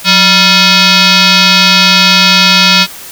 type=tone with frequency modulation; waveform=sine; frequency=600 Hz; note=D5; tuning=37 cents sharp; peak=-3 dBFS; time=0.04-2.87 s; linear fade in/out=50 ms; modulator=782 Hz; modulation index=5.8; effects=white hiss -28 dBFS RMS until 3.11 s